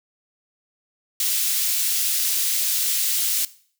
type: high-pass noise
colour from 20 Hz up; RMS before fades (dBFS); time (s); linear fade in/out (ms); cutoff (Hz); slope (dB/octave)
white; -22; 1.2-3.45; 2; 3200; 12
effects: noise-tail reverb RT60 0.5 s tail -18 dB re dry